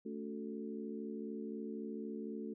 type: harmonic tone with a mistuned harmonic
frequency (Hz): 73.42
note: D2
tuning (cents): 0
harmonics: 3 / 4 / 5 / 6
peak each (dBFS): -43 / -47 / -47 / -48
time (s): 0.05-2.54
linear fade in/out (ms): 10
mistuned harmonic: 4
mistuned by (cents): -57
effects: none